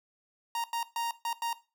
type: tone bursts at uneven times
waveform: 45% pulse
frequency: 932.3 Hz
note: A#5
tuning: in tune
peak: -30 dBFS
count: 5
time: 0.55-0.64 / 0.73-0.83 / 0.96-1.11 / 1.25-1.33 / 1.42-1.53 s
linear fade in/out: 2 ms
effects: noise-tail reverb RT60 0.3 s tail -17 dB re dry